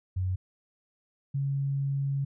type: tone pair in turn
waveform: sine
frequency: 92.5 / 138.59 Hz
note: F#2 / C#3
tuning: 0 / 0 cents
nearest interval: perfect fifth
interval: 700 cents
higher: second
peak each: -26 dBFS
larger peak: neither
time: 0.16-0.36 / 1.34-2.25 s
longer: second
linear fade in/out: 10 ms
effects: none